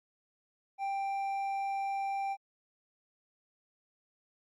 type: tone with hard clipping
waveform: sine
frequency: 787 Hz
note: G5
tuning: 7 cents sharp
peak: -33 dBFS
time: 0.78-2.37 s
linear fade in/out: 50 ms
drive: 5 dB
effects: Opus 48 kbps